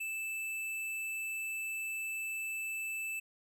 sine tone with hard clipping, 2637 Hz, E7, in tune, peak -37 dBFS, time 0-3.2 s, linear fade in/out 10 ms, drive 14 dB, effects none

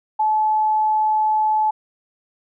sine tone, 862 Hz, A5, 36 cents flat, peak -15 dBFS, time 0.19-1.71 s, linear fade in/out 10 ms, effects none

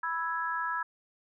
sine chord, E major, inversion second, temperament equal, 987.8 / 1318.5 / 1661.2 Hz, B5 / E6 / G#6, 0 / 0 / 0 cents, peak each -34 dBFS, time 0.03-0.83 s, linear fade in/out 5 ms, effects none

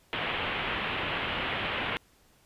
white low-pass noise, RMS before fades -32 dBFS, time 0.13-1.97 s, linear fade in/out 0 ms, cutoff 3200 Hz, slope 48 dB/octave, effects pink hiss -63 dBFS RMS until 2.45 s + resampled to 32000 Hz

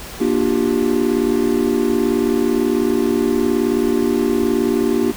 triangle chord, G minor seventh, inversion first, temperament just, 235.2 / 294 / 352.8 / 392 Hz, Bb3 / D4 / F4 / G4, +16 / +2 / +18 / 0 cents, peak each -18 dBFS, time 0.2-5.12 s, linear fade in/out 10 ms, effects pink hiss -33 dBFS RMS until 5.16 s

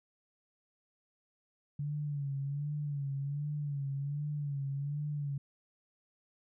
sine tone with vibrato, 143.1 Hz, D3, 45 cents flat, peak -33 dBFS, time 1.79-5.38 s, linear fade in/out 5 ms, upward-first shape sine, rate 1.3 Hz, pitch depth 66 cents each way, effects none

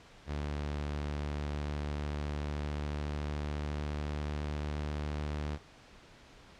sawtooth tone with pitch glide, 73.42 to 74.44 Hz, D2 to D2, 0 to +24 cents, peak -30 dBFS, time 0.26-5.59 s, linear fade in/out 50 ms, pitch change +24 cents, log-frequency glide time 1.35-5.06 s, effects pink hiss -56 dBFS RMS until 6.59 s + low-pass 5000 Hz 12 dB/octave

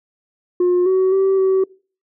sine tone with pitch steps, 357.5 / 375.9 / 385.6 / 380.7 Hz, F4 / F#4 / G4 / F#4, +41 / +27 / -28 / +49 cents, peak -10 dBFS, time 0.6-1.64 s, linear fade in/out 5 ms, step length 260 ms, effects noise-tail reverb RT60 0.4 s tail -25 dB re dry + tanh soft clip ceiling -11 dBFS

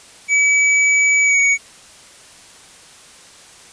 square tone with pitch glide, 2286 to 2242 Hz, D7 to C#7, -47 to +19 cents, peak -12 dBFS, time 0.28-1.58 s, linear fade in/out 50 ms, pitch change -34 cents, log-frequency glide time 1.24-1.39 s, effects white hiss -43 dBFS RMS until 3.72 s + resampled to 22050 Hz

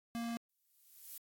square tone, 233.1 Hz, A#3, in tune, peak -38 dBFS, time 0.15-0.37 s, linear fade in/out 0 ms
violet noise with exponential growth, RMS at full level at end -44 dBFS, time 0.49-1.18 s, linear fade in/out 5 ms, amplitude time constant 150 ms
effects AAC 64 kbps

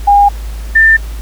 sine tone pair in turn, 811 / 1789.4 Hz, G#5 / A6, -41 / +29 cents, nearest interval octave + major second, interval 1370 cents, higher second, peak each -3 dBFS, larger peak neither, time 0.07-0.29 / 0.75-0.97 s, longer neither, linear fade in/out 10 ms, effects added 53 Hz sine -19 dBFS peak until 1.21 s + pink hiss -35 dBFS RMS until 1.21 s

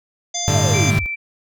harmonic tone, 698.5 Hz, F5, in tune, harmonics 1 / 3 / 5 / 7 / 9 / 10, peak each -29 / -35 / -28 / -31 / -24 / -30 dBFS, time 0.34-0.91 s, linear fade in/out 10 ms
40% pulse chord, G suspended second, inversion none, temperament equal, 98 / 110 / 146.83 Hz, G2 / A2 / D3, 0 / 0 / 0 cents, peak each -18 / -20 / -19 dBFS, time 0.48-0.99 s, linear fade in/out 0 ms
sine linear sweep, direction down, 698.5 to 32.8 Hz, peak -23 dBFS, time 0.54-1.06 s, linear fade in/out 0 ms
sine tone, 2334 Hz, D7, 11 cents flat, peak -22 dBFS, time 0.73-1.16 s, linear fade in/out 20 ms
effects none

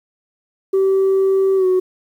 sine tone with pitch glide, 385.5 to 369.8 Hz, G4 to F#4, -29 to -1 cents, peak -10 dBFS, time 0.73-1.8 s, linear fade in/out 10 ms, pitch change -72 cents, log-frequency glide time 1.56-1.66 s, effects tanh soft clip ceiling -10 dBFS + 8-bit

